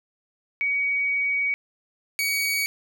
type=tone pair in turn; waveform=sine / sawtooth; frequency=2256 / 2256 Hz; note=C#7 / C#7; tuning=+30 / +30 cents; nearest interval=unison; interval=0 cents; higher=neither; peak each=-21 / -19 dBFS; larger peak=second; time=0.61-1.54 / 2.19-2.66 s; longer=first; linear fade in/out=0 ms; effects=none